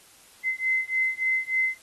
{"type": "beating tone pair", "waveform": "sine", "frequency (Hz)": [2056, 2059.4], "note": ["C7", "C7"], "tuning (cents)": [-31, -28], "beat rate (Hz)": 3.4, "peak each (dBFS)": -26, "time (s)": [0.43, 1.78], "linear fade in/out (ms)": 50, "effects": ["white hiss -54 dBFS RMS until 1.82 s", "AAC 32 kbps"]}